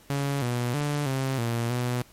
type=tone with pitch steps; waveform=sawtooth; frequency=140.4 / 121.7 / 146.3 / 133.4 / 117.2 / 123.1 Hz; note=C#3 / B2 / D3 / C3 / A#2 / B2; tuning=+22 / -25 / -6 / +34 / +10 / -5 cents; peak=-21 dBFS; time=0.1-2.02 s; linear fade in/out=0 ms; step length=320 ms; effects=pink hiss -55 dBFS RMS until 2.12 s + MP3 64 kbps